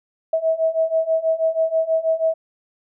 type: beating tone pair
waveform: sine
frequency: 643 / 649.2 Hz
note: E5 / E5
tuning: -43 / -27 cents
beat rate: 6.2 Hz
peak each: -21 / -19 dBFS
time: 0.33-2.34 s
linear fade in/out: 5 ms
effects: none